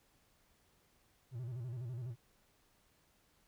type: tone with vibrato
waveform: triangle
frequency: 122 Hz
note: B2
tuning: 21 cents flat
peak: -38 dBFS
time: 1.31-2.16 s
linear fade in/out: 50 ms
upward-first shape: square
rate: 12 Hz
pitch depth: 99 cents each way
effects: pink hiss -72 dBFS RMS until 3.47 s